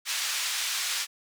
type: band-pass noise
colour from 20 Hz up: white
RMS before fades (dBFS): -30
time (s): 0.05-1.07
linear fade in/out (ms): 50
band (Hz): 1500 to 6400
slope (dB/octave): 12
effects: none